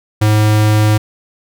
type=tone; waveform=square; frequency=106.8 Hz; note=G#2; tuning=49 cents sharp; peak=-9 dBFS; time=0.21-0.98 s; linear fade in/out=10 ms; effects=none